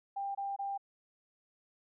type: tone bursts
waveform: sine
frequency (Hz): 794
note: G5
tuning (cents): +22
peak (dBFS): -34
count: 3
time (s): 0.16-0.778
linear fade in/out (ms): 10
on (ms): 190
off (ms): 24
effects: none